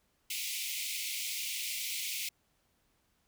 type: high-pass noise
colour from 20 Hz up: pink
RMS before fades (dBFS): -37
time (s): 0.3-2.29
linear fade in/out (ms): 5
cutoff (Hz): 2100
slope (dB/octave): 96
effects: pink hiss -74 dBFS RMS until 3.27 s